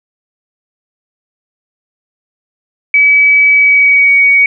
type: tone with pitch glide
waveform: sine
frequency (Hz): 2285 to 2247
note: D7 to C#7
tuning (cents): -48 to +23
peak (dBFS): -4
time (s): 2.94-4.46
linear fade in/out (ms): 2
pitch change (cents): -29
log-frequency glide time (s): 3.52-4.18
effects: none